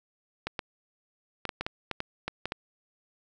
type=clicks; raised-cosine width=0.3 ms; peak=-15 dBFS; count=11; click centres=0.47 / 0.592 / 1.453 / 1.492 / 1.61 / 1.665 / 1.913 / 2.004 / 2.28 / 2.456 / 2.521 s; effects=none